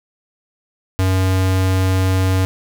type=tone; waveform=square; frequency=94 Hz; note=F#2; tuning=28 cents sharp; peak=-14 dBFS; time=0.99-2.45 s; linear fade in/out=0 ms; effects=none